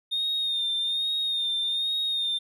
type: tone with vibrato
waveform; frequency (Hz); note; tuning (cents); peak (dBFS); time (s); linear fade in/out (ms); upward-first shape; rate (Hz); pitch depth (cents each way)
triangle; 3665; A#7; -30; -22; 0.11-2.39; 20; sine; 1.2; 40
effects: tanh soft clip ceiling -21 dBFS